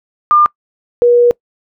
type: tone pair in turn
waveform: sine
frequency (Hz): 1200 / 481.3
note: D6 / B4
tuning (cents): +37 / -45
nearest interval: octave + major third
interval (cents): 1582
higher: first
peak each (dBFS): -5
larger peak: neither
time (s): 0.31-0.46 / 1.02-1.31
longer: second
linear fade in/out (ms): 0
effects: noise-tail reverb RT60 0.1 s tail -24 dB re dry